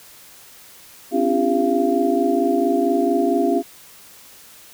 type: tone cluster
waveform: sine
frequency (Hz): 261.2 / 285.6 / 341.9 / 398.4 / 685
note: C4 / D4 / F4 / G4 / F5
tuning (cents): -3 / -48 / -37 / +28 / -34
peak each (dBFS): -22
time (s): 1.11-3.63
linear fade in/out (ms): 50
effects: white hiss -45 dBFS RMS until 4.73 s